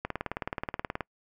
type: click train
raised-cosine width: 0.5 ms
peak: -16 dBFS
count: 19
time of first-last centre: 0.05-1.007 s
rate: 18.8 Hz
effects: noise-tail reverb RT60 0.1 s tail -26 dB re dry